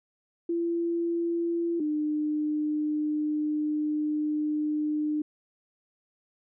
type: tone pair in turn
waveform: sine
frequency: 339.1 / 302.1 Hz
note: E4 / D4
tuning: +49 / +49 cents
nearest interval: major second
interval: 200 cents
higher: first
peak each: -25 dBFS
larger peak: neither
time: 0.49-1.8 / 1.8-5.22 s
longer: second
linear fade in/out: 5 ms
effects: none